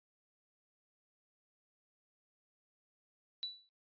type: tone with exponential decay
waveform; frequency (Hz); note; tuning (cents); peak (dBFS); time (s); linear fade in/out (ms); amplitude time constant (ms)
sine; 3951; B7; 0; -34; 3.43-3.69; 0; 56
effects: noise-tail reverb RT60 0.1 s tail -21 dB re dry + resampled to 11025 Hz